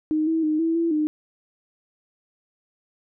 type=tone with pitch steps; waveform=sine; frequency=309.7 / 323.6 / 308.1 / 327.6 / 334.2 / 304.9 Hz; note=D#4 / E4 / D#4 / E4 / E4 / D#4; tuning=-8 / -32 / -17 / -11 / +24 / -35 cents; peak=-19 dBFS; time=0.11-1.07 s; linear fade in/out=0 ms; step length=160 ms; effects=none